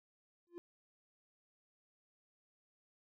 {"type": "tone with exponential growth", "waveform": "triangle", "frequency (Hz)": 346.7, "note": "F4", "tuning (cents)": -13, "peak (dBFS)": -39, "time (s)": [0.47, 0.58], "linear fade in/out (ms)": 0, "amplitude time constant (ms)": 22, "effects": []}